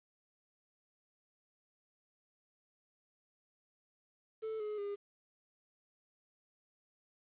triangle tone with pitch steps, 440 / 422.6 / 405.8 Hz, A4 / G#4 / G#4, 0 / +30 / -40 cents, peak -35 dBFS, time 4.42-4.96 s, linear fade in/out 20 ms, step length 180 ms, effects resampled to 8000 Hz + 11-bit

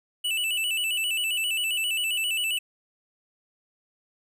square tone with vibrato, 2794 Hz, F7, in tune, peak -25 dBFS, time 0.24-2.59 s, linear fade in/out 10 ms, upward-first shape square, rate 7.5 Hz, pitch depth 91 cents each way, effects none

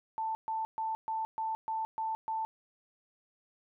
sine tone bursts, 886 Hz, A5, 12 cents sharp, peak -31 dBFS, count 8, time 0.18-2.45 s, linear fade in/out 0 ms, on 170 ms, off 130 ms, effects none

